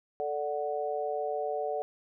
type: chord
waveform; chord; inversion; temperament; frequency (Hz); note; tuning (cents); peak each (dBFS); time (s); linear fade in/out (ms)
sine; D major; second; equal; 440 / 587.3 / 740; A4 / D5 / F#5; 0 / 0 / 0; -34; 0.2-1.82; 0
effects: none